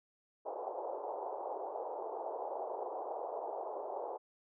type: band-pass noise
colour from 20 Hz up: white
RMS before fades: -41 dBFS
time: 0.45-4.18 s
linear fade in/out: 20 ms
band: 390 to 900 Hz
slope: 48 dB/octave
effects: none